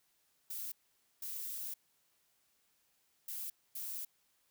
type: noise bursts at uneven times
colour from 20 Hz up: violet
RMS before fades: -42 dBFS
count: 4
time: 0.5-0.72 / 1.22-1.74 / 3.28-3.5 / 3.75-4.05 s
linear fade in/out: 5 ms
effects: white hiss -75 dBFS RMS until 4.5 s